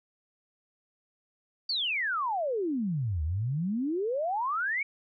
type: exponential two-way sweep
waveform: sine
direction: down then up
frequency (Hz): 4701 to 73.42 to 2295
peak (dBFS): -27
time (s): 1.69-4.83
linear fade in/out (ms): 5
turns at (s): 3.23
effects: none